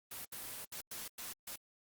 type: noise bursts at uneven times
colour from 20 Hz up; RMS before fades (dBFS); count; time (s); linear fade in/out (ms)
white; -45; 6; 0.11-0.25 / 0.32-0.65 / 0.72-0.81 / 0.91-1.08 / 1.18-1.33 / 1.47-1.56; 5
effects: Opus 24 kbps